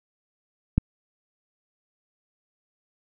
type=click; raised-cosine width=5 ms; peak=-6 dBFS; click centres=0.78 s; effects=none